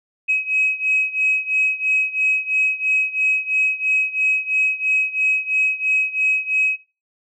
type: beating tone pair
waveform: sine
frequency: 2545 / 2548 Hz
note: D#7 / D#7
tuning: +39 / +41 cents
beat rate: 3 Hz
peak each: -18 / -21 dBFS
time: 0.28-6.77 s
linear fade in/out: 20 ms
effects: noise-tail reverb RT60 0.3 s tail -17 dB re dry + tanh soft clip ceiling -9 dBFS